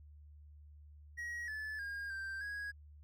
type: tone with pitch steps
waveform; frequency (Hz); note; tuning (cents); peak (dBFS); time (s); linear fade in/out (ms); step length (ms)
triangle; 1901 / 1733 / 1622 / 1571 / 1654; A#6 / A6 / G#6 / G6 / G#6; +33 / -27 / -41 / +3 / -8; -38; 1.17-2.72; 20; 310
effects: added 74 Hz sine -54 dBFS peak until 3.03 s